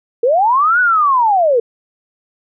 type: linear two-way sweep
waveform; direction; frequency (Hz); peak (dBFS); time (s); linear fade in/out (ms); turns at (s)
sine; up then down; 446.4 to 1498 to 446.4; -9; 0.23-1.6; 5; 0.8
effects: none